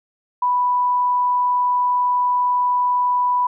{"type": "tone", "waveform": "sine", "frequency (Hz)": 987.8, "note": "B5", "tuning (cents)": 0, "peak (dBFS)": -15, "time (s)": [0.42, 3.47], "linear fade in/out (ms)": 5, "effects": []}